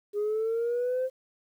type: linear sweep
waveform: sine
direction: up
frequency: 408.2 to 523.3 Hz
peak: -24 dBFS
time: 0.13-1.1 s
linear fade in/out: 50 ms
effects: tanh soft clip ceiling -23 dBFS + 10-bit